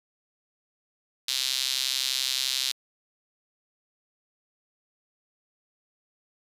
sawtooth tone with high-pass filter, 131.6 Hz, C3, 10 cents sharp, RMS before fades -28 dBFS, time 1.28-2.72 s, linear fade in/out 5 ms, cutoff 3900 Hz, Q 2.7, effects resampled to 32000 Hz

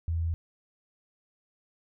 sine tone, 82.8 Hz, E2, 8 cents sharp, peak -26 dBFS, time 0.08-0.34 s, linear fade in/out 0 ms, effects none

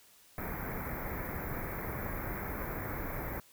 pink band-stop noise, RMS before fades -38 dBFS, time 0.38-3.4 s, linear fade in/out 2 ms, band 2300 to 12000 Hz, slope 96 dB/octave, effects white hiss -61 dBFS RMS until 3.52 s

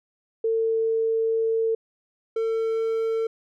sine / triangle tone pair in turn, 449.6 / 449.6 Hz, A4 / A4, +37 / +37 cents, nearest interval unison, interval 0 cents, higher neither, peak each -20 dBFS, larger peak neither, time 0.44-1.75 / 2.36-3.27 s, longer first, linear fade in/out 5 ms, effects none

